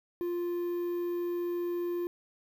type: tone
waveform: triangle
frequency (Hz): 349.2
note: F4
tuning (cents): 0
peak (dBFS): -28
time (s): 0.21-2.07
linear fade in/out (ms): 0
effects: 9-bit